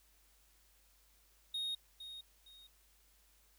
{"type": "tone with echo", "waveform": "triangle", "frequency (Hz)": 3729, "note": "A#7", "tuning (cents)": 0, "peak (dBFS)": -35, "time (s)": [1.54, 1.75], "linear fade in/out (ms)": 5, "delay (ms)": 460, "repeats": 2, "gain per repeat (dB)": -10, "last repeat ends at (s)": 2.67, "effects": ["added 50 Hz sine -70 dBFS peak until 3.58 s", "white hiss -70 dBFS RMS until 3.58 s"]}